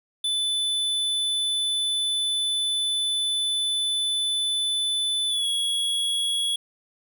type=tone with pitch glide; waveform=square; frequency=3500 to 3340 Hz; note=A7 to G#7; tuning=-10 to +9 cents; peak=-23 dBFS; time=0.24-6.56 s; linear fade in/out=5 ms; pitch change=-81 cents; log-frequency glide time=5.28-5.47 s; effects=none